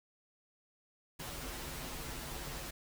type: noise with comb filter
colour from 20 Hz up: pink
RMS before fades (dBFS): -43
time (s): 1.19-2.71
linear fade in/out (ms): 10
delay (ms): 10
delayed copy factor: -0.95
effects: none